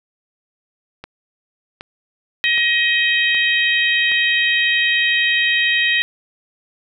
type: click train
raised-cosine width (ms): 0.3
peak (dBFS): -16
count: 5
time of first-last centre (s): 1.04-4.117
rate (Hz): 1.3
type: harmonic tone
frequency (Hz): 631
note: D#5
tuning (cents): +24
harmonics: 3 / 4 / 5 / 6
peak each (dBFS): -17 / -19 / -21 / -23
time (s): 2.44-6.02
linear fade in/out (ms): 0
effects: none